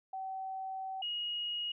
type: tone pair in turn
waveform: sine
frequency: 764 / 2884 Hz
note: G5 / F#7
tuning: -45 / -45 cents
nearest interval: octave + major seventh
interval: 2300 cents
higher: second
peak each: -37 / -34 dBFS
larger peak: second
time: 0.13-1.02 / 1.02-1.72 s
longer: first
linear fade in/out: 5 ms
effects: none